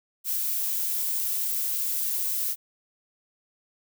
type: noise with amplitude modulation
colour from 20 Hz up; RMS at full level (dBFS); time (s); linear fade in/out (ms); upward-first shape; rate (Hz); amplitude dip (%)
violet; -26; 0.24-2.56; 50; sine; 193; 35
effects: none